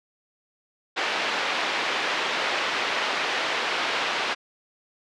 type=band-pass noise; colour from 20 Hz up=white; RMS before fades=-26 dBFS; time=0.96-4.35 s; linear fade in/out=20 ms; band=380 to 3000 Hz; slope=12 dB/octave; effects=low-pass 5000 Hz 12 dB/octave